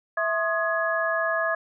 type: tone cluster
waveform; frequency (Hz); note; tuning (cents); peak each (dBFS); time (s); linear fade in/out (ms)
sine; 656 / 1071 / 1235 / 1680; E5 / C6 / D#6 / G#6; -9 / +40 / -13 / +19; -26 / -32 / -30 / -26; 0.17-1.55; 5
effects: none